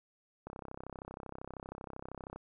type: click train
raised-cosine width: 1 ms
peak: -29 dBFS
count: 63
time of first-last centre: 0.47-2.36 s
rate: 32.8 Hz
effects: none